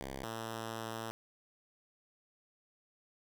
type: tone pair in turn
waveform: 5% pulse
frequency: 67 / 112.68 Hz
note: C2 / A2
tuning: +42 / +42 cents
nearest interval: major sixth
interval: 900 cents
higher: second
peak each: -30 / -28 dBFS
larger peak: second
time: 0.01-0.24 / 0.24-1.11 s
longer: second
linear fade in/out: 0 ms
effects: none